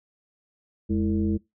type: tone with frequency modulation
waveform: sine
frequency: 207.7 Hz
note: G#3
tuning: in tune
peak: -21 dBFS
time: 0.89-1.38 s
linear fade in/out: 20 ms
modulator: 121 Hz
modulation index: 1.2
effects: noise-tail reverb RT60 0.2 s tail -23 dB re dry